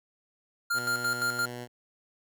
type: tone with tremolo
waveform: square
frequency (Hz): 1400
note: F6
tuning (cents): +4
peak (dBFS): -26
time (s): 0.7-1.46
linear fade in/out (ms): 10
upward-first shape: square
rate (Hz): 5.8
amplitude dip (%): 60
type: tone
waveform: 10% pulse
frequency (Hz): 122.1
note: B2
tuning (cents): -19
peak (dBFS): -29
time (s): 0.73-1.68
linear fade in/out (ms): 50
effects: none